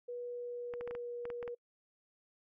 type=tone with pitch glide; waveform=sine; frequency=485.8 to 479.9 Hz; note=B4 to B4; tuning=-29 to -50 cents; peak=-39 dBFS; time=0.08-1.55 s; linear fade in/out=10 ms; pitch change=-21 cents; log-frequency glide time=0.25-1.22 s
type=clicks; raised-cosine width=0.5 ms; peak=-31 dBFS; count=9; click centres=0.738 / 0.81 / 0.876 / 0.91 / 0.951 / 1.254 / 1.302 / 1.428 / 1.478 s
effects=noise-tail reverb RT60 0.1 s tail -26 dB re dry